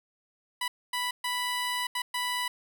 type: tone bursts at uneven times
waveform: 15% pulse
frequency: 987.8 Hz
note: B5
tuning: in tune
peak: -22 dBFS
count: 5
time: 0.61-0.68 / 0.93-1.11 / 1.24-1.87 / 1.95-2.02 / 2.14-2.48 s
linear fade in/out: 5 ms
effects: none